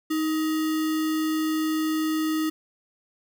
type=tone with sample-and-hold; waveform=sine; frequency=313.7 Hz; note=D#4; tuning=14 cents sharp; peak=-22 dBFS; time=0.1-2.5 s; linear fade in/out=10 ms; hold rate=1575 Hz; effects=none